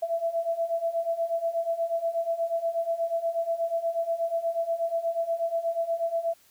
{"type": "beating tone pair", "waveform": "sine", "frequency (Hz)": [663, 671.3], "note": ["E5", "E5"], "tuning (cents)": [10, 31], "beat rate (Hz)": 8.3, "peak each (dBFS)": [-30, -27], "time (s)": [0.02, 6.34], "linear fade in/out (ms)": 10, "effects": ["white hiss -60 dBFS RMS until 6.5 s"]}